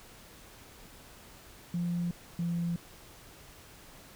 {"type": "tone pair in turn", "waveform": "sine", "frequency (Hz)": [173.6, 171.11], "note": ["F3", "F3"], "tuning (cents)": [-10, -35], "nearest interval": "unison", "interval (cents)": 25, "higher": "first", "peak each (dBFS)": -28, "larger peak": "neither", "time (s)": [[1.74, 2.11], [2.39, 2.76]], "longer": "neither", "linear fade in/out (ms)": 2, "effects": ["tanh soft clip ceiling -24 dBFS", "pink hiss -53 dBFS RMS until 4.15 s"]}